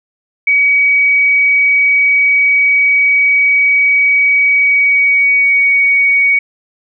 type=tone with pitch glide; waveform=sine; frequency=2265 to 2244 Hz; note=C#7 to C#7; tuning=+37 to +21 cents; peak=-7 dBFS; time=0.47-6.39 s; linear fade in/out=5 ms; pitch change=-16 cents; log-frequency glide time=4.53-5.68 s; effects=none